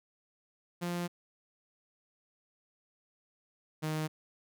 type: tone pair in turn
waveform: sawtooth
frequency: 174.61 / 155.56 Hz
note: F3 / D#3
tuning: 0 / 0 cents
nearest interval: major second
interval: 200 cents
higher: first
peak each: -29 / -28 dBFS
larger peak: second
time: 0.81-1.08 / 3.82-4.08 s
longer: first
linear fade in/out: 20 ms
effects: none